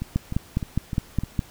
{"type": "two click trains", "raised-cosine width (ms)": 5, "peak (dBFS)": [-16, -9], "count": [5, 7], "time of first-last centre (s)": [[0.02, 1.236], [0.16, 1.392]], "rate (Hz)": [3.29, 4.87], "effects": ["pink hiss -49 dBFS RMS until 1.5 s"]}